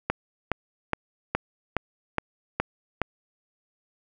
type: click train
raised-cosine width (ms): 0.5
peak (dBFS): -8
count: 8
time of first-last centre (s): 0.1-3.017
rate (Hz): 2.4
effects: none